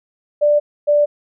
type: tone pair in turn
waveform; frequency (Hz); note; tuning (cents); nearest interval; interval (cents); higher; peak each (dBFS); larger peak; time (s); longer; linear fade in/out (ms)
sine; 590 / 587.8; D5 / D5; +8 / +1; unison; 7; first; -10; neither; 0.41-0.6 / 0.87-1.06; neither; 20
effects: none